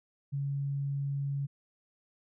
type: tone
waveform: sine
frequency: 140 Hz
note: C#3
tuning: 18 cents sharp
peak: -30 dBFS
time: 0.32-1.47 s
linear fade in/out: 20 ms
effects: none